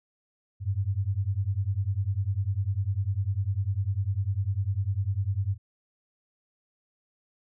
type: beating tone pair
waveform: sine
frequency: 93.3 / 103.3 Hz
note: F#2 / G#2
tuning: +15 / -9 cents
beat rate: 10 Hz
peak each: -28 dBFS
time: 0.6-5.58 s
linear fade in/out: 50 ms
effects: none